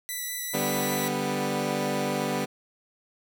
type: tone with vibrato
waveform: 5% pulse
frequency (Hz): 1975.5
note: B6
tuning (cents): 0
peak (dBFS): -21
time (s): 0.09-1.08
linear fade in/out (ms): 0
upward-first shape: square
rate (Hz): 5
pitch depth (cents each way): 10
type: chord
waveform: 15% pulse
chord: G major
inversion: second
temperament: equal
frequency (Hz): 146.83 / 196 / 246.9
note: D3 / G3 / B3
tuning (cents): 0 / 0 / 0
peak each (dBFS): -26 / -24 / -23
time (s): 0.53-2.46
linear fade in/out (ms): 20
effects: none